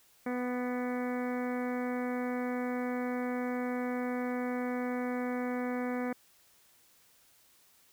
harmonic tone with a mistuned harmonic, 248.2 Hz, B3, 9 cents sharp, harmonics 1 / 2 / 3 / 4 / 5 / 6 / 7 / 8 / 9, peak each -33 / -37 / -42 / -47 / -47 / -48 / -48 / -49 / -49 dBFS, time 0.26-6.13 s, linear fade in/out 5 ms, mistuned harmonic 5, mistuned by -19 cents, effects white hiss -64 dBFS RMS until 7.92 s

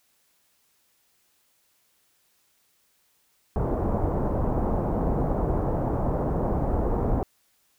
pink low-pass noise, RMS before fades -25 dBFS, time 3.56-7.23 s, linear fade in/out 0 ms, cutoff 890 Hz, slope 24 dB/octave, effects white hiss -67 dBFS RMS until 7.78 s

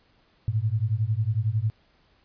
sine beating tone pair, 103.83 / 114.83 Hz, G#2 / A#2, 0 / -26 cents, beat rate 11 Hz, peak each -25 dBFS, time 0.48-1.7 s, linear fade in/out 0 ms, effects pink hiss -63 dBFS RMS until 2.24 s + resampled to 11025 Hz

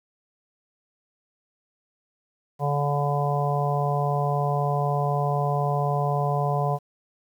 harmonic tone, 143.9 Hz, D3, 35 cents flat, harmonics 1 / 3 / 4 / 5 / 6 / 7, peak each -24 / -31 / -31 / -27 / -37 / -31 dBFS, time 2.59-6.79 s, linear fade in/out 50 ms, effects 9-bit

